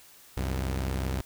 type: tone pair together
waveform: sawtooth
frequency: 65.41 / 92.67 Hz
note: C2 / F#2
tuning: 0 / +3 cents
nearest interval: tritone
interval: 603 cents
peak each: -25 / -31 dBFS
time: 0.37-1.21 s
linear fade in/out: 0 ms
effects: white hiss -54 dBFS RMS until 1.25 s